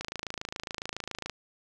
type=click train; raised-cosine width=0.2 ms; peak=-17 dBFS; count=36; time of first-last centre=0.01-1.297 s; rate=27.2 Hz; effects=none